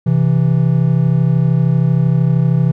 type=tone pair together; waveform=triangle; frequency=131.87 / 164.81 Hz; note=C3 / E3; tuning=+14 / 0 cents; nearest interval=major third; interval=386 cents; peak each=-11 dBFS; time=0.06-2.72 s; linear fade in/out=10 ms; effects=none